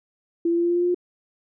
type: tone with pitch steps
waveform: sine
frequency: 337.5 / 340 / 342.6 / 345.2 / 347.8 / 350.4 / 353.1 / 355.7 Hz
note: E4 / F4 / F4 / F4 / F4 / F4 / F4 / F4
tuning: +41 / -46 / -33 / -20 / -7 / +6 / +19 / +32 cents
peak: -18 dBFS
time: 0.45-0.946 s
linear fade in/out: 5 ms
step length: 62 ms
effects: none